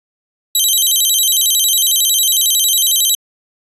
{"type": "tone with vibrato", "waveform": "10% pulse", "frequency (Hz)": 3487, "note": "A7", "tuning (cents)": -16, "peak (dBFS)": -3, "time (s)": [0.55, 3.15], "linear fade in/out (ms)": 2, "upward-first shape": "square", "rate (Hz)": 11, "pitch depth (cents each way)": 190, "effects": ["resampled to 32000 Hz"]}